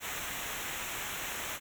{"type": "noise with comb filter", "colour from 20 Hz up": "pink", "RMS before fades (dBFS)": -38, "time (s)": [0, 1.6], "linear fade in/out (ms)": 50, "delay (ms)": 0.21, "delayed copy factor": -0.75, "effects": []}